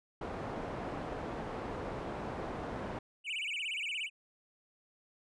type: low-pass noise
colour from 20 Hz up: white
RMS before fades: -40 dBFS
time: 0.21-2.99 s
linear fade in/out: 5 ms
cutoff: 760 Hz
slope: 12 dB/octave
type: tone with vibrato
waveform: triangle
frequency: 2602 Hz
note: E7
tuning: 23 cents flat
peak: -33 dBFS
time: 3.24-4.1 s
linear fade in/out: 50 ms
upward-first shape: sine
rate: 17 Hz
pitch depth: 270 cents each way
effects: resampled to 24000 Hz